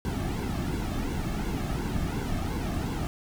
brown noise with flanger, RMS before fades -30 dBFS, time 0.05-3.07 s, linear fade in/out 0 ms, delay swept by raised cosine 1.6 to 2.1 ms, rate 2.8 Hz, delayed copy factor -0.65, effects none

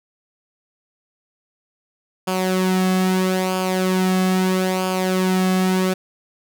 sawtooth tone with flanger, 186.1 Hz, F#3, 10 cents sharp, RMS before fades -19 dBFS, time 2.27-5.94 s, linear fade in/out 10 ms, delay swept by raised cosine 0.51 to 2.11 ms, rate 0.77 Hz, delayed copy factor -0.6, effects none

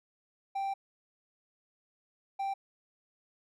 triangle tone bursts at uneven times, 784 Hz, G5, in tune, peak -29 dBFS, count 2, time 0.55-0.74 / 2.39-2.54 s, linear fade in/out 10 ms, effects none

